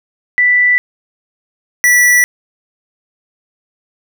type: tone pair in turn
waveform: sine / square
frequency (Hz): 1975.5 / 1957.3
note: B6 / B6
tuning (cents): 0 / -16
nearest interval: unison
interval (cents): 16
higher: first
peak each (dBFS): -7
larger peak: neither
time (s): 0.38-0.78 / 1.84-2.24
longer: neither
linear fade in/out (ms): 0
effects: none